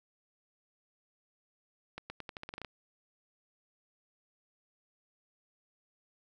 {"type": "accelerating click train", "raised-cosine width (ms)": 0.3, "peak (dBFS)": -25, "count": 11, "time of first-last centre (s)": [1.98, 2.647], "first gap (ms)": 120, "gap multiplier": 0.86, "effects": []}